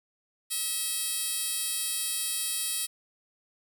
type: tone with high-pass filter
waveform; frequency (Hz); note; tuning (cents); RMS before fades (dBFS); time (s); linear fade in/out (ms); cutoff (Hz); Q
10% pulse; 645; E5; -38; -31; 0.5-2.87; 20; 6700; 0.88
effects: none